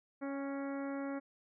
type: harmonic tone with a mistuned harmonic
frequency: 277.2 Hz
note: C#4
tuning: in tune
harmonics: 1 / 2 / 3 / 4 / 5 / 6 / 7 / 8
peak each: -38 / -43 / -50 / -52 / -51 / -56 / -56 / -58 dBFS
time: 0.21-1.2 s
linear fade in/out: 20 ms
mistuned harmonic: 3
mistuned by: -17 cents
effects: none